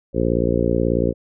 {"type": "harmonic tone", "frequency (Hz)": 58.3, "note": "A#1", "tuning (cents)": 1, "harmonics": [1, 2, 3, 4, 5, 6, 7, 8, 9], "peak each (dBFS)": [-25, -25, -25, -25, -25, -25, -25, -25, -25], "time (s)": [0.13, 1.14], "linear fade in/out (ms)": 50, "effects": []}